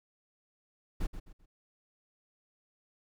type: noise with echo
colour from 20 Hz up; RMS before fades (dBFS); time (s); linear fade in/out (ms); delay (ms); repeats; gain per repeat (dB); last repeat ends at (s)
brown; -31; 1-1.07; 10; 130; 3; -10; 1.46
effects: none